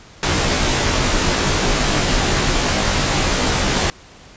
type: noise with comb filter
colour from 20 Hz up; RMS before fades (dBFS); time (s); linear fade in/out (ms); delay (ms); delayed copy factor
pink; -17; 0.23-3.9; 0; 18; -1
effects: pink hiss -43 dBFS RMS until 4.36 s + resampled to 16000 Hz